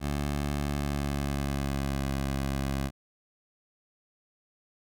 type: tone with pitch glide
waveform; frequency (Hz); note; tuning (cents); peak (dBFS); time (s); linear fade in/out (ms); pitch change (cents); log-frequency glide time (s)
15% pulse; 72 to 68.23; D2 to C#2; -34 to -27; -22; 0-2.91; 50; -93; 0.64-2.09
effects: none